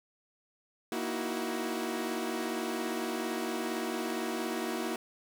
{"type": "tone cluster", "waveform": "sawtooth", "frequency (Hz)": [235.8, 311.3, 328.8, 373.1], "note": ["A#3", "D#4", "E4", "F#4"], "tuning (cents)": [20, 1, -4, 14], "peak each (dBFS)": [-33, -37, -34, -33], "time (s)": [0.92, 4.96], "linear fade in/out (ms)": 2, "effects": ["9-bit"]}